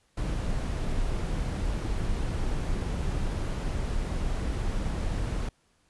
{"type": "noise", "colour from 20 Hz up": "brown", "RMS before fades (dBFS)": -29, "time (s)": [0.17, 5.49], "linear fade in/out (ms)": 5, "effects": ["pink hiss -68 dBFS RMS until 5.89 s", "resampled to 24000 Hz"]}